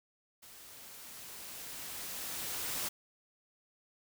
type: noise with level ramp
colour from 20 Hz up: white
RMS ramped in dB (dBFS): -54 to -36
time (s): 0.42-2.89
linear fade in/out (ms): 10
effects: none